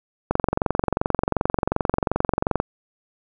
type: click train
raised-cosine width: 1 ms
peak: -5 dBFS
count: 53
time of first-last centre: 0.31-2.601 s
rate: 22.7 Hz
effects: none